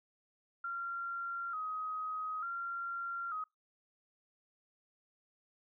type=tone with vibrato; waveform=sine; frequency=1318.5 Hz; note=E6; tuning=in tune; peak=-36 dBFS; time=0.64-3.44 s; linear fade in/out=5 ms; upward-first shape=square; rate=0.56 Hz; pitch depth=78 cents each way; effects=noise-tail reverb RT60 0.2 s tail -25 dB re dry